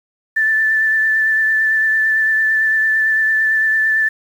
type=tone with vibrato; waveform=sine; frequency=1760 Hz; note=A6; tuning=in tune; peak=-12 dBFS; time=0.36-4.09 s; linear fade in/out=10 ms; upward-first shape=triangle; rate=8.9 Hz; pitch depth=20 cents each way; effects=7-bit